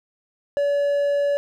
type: tone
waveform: triangle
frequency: 571 Hz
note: D5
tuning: 49 cents flat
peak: -16 dBFS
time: 0.57-1.37 s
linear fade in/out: 0 ms
effects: none